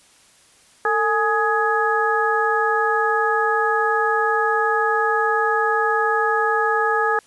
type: harmonic tone with a mistuned harmonic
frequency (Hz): 418.6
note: G#4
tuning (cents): +14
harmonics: 1 / 2 / 3 / 4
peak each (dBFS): -22 / -22 / -22 / -22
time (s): 0.85-7.19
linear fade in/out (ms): 2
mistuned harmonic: 1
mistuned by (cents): +120
effects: white hiss -53 dBFS RMS until 7.26 s + resampled to 24000 Hz